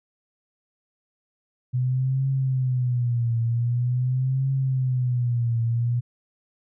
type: tone with vibrato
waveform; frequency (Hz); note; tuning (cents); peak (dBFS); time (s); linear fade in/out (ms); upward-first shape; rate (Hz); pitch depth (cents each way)
sine; 124.8; B2; +19; -20; 1.73-6.01; 20; triangle; 0.45; 140
effects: none